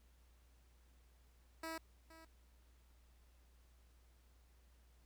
10% pulse tone with echo, 324.2 Hz, E4, 29 cents flat, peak -35 dBFS, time 1.63-1.78 s, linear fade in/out 5 ms, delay 470 ms, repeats 1, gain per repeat -15 dB, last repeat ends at 2.25 s, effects added 60 Hz sine -65 dBFS peak until 5.05 s + pink hiss -75 dBFS RMS until 5.05 s

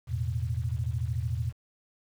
sine chord, E suspended fourth, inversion none, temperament equal, 82.41 / 110 / 123.47 Hz, E2 / A2 / B2, 0 / 0 / 0 cents, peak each -32 dBFS, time 0.07-1.53 s, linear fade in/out 50 ms, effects 9-bit

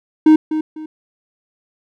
triangle tone with echo, 311.1 Hz, D#4, in tune, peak -3 dBFS, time 0.26-0.36 s, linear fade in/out 5 ms, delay 250 ms, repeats 2, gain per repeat -11 dB, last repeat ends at 0.86 s, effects none

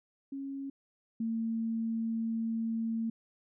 sine tone pair in turn, 274.3 / 226.3 Hz, C#4 / A3, -18 / +49 cents, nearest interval minor third, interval 333 cents, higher first, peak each -36 / -30 dBFS, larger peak second, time 0.32-0.7 / 1.2-3.1 s, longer second, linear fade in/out 5 ms, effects none

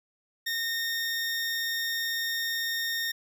20% pulse tone, 1838 Hz, A#6, 25 cents flat, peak -23 dBFS, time 0.46-3.12 s, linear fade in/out 10 ms, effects none

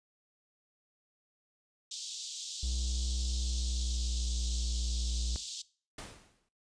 pink band-pass noise, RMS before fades -42 dBFS, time 1.91-5.62 s, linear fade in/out 5 ms, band 3400 to 7800 Hz, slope 48 dB/octave
triangle tone with pitch glide, 61.74 to 59.16 Hz, B1 to A#1, 0 to +26 cents, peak -29 dBFS, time 2.63-5.36 s, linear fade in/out 0 ms, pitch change -74 cents, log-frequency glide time 3.39-4.4 s
pink noise with exponential decay, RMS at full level -41 dBFS, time 5.98-6.49 s, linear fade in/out 5 ms, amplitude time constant 110 ms
effects noise-tail reverb RT60 0.4 s tail -20 dB re dry + resampled to 22050 Hz

